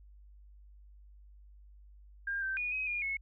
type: tone with pitch steps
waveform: sine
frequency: 1605 / 1556 / 2454 / 2532 / 2425 / 2189 Hz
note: G6 / G6 / D#7 / D#7 / D#7 / C#7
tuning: +40 / -13 / -25 / +30 / -45 / -22 cents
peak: -32 dBFS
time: 2.27-3.17 s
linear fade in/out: 5 ms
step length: 150 ms
effects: added 50 Hz sine -53 dBFS peak until 3.21 s